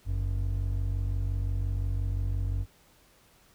triangle tone pair together, 48.67 / 94.4 Hz, G1 / F#2, -12 / +35 cents, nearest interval major seventh, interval 1147 cents, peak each -27 / -28 dBFS, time 0.05-2.66 s, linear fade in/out 50 ms, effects pink hiss -61 dBFS RMS until 3.54 s

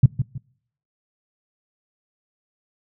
sine tone with echo, 130 Hz, C3, 11 cents flat, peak -6 dBFS, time 0.03-0.06 s, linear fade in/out 5 ms, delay 160 ms, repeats 2, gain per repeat -10 dB, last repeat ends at 0.38 s, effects noise-tail reverb RT60 0.7 s tail -25 dB re dry

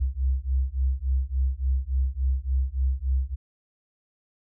sine beating tone pair, 64 / 67.5 Hz, C2 / C#2, -38 / -45 cents, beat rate 3.5 Hz, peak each -25 dBFS, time 0-3.36 s, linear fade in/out 20 ms, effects none

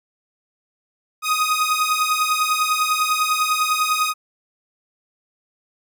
sawtooth beating tone pair, 1244.5 / 1254.5 Hz, D#6 / D#6, 0 / +14 cents, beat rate 10 Hz, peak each -17 dBFS, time 1.22-4.14 s, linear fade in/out 50 ms, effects none

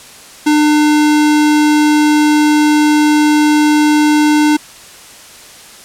square tone, 300 Hz, D4, 37 cents sharp, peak -8 dBFS, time 0.46-4.57 s, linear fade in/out 10 ms, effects white hiss -36 dBFS RMS until 5.84 s + low-pass 10000 Hz 12 dB/octave

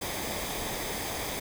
pink noise with comb filter, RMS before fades -34 dBFS, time 0.01-1.4 s, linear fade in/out 10 ms, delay 0.71 ms, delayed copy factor -0.5, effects none

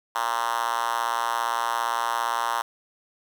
5% pulse tone with high-pass filter, 117.5 Hz, A#2, 14 cents sharp, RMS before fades -26 dBFS, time 0.15-2.62 s, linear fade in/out 5 ms, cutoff 960 Hz, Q 2.9, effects 8-bit

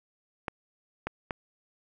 clicks, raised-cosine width 0.5 ms, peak -16 dBFS, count 3, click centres 0.482 / 1.07 / 1.308 s, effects none

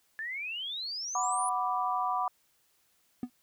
sine exponential sweep, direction up, 1721 to 10150 Hz, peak -34 dBFS, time 0.19-1.49 s, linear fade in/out 0 ms
sine chord, B minor, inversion second, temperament equal, 740 / 987.8 / 1174.7 Hz, F#5 / B5 / D6, 0 / 0 / 0 cents, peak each -32 dBFS, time 1.15-2.28 s, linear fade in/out 2 ms
triangle tone with exponential decay, 246.9 Hz, B3, in tune, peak -25 dBFS, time 3.23-3.3 s, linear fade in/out 2 ms, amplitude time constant 15 ms
effects white hiss -70 dBFS RMS until 3.42 s

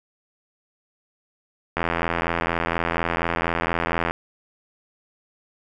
click train, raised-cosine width 0.5 ms, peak -7 dBFS, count 198, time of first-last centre 1.77-4.11 s, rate 84.2 Hz, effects none

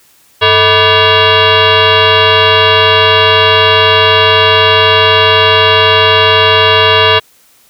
sine tone with frequency modulation, 1178 Hz, D6, 5 cents sharp, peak -4 dBFS, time 0.41-7.2 s, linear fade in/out 20 ms, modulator 540 Hz, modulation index 4.6, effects white hiss -47 dBFS RMS until 7.69 s

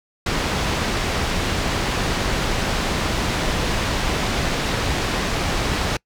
pink low-pass noise, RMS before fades -22 dBFS, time 0.26-5.97 s, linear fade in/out 5 ms, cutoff 5300 Hz, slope 12 dB/octave, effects noise-tail reverb RT60 0.1 s tail -26 dB re dry

